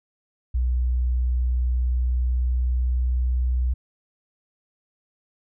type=tone with pitch glide; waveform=sine; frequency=61.74 to 62.28 Hz; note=B1 to B1; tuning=0 to +15 cents; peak=-19 dBFS; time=0.54-3.74 s; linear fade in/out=10 ms; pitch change=+15 cents; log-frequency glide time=1.72-3.46 s; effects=none